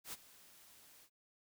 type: noise with ADSR envelope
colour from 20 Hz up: white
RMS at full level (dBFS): -44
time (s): 0.04-1.1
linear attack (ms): 88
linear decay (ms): 30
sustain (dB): -18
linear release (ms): 73
effects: none